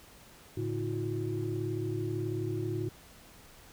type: tone cluster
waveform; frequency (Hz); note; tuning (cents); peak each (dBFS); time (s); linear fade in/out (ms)
sine; 110.9 / 143.4 / 323.2 / 361.5; A2 / D3 / E4 / F#4; +14 / -41 / -34 / -40; -34 / -40 / -37 / -35; 0.57-2.89; 5
effects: tanh soft clip ceiling -21 dBFS + pink hiss -55 dBFS RMS until 3.72 s